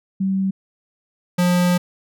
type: tone pair in turn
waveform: sine / square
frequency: 192.2 / 177.77 Hz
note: G3 / F3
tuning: -34 / +31 cents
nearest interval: minor second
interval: 135 cents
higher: first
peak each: -17 / -15 dBFS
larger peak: second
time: 0.2-0.51 / 1.38-1.78 s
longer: second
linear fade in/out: 10 ms
effects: none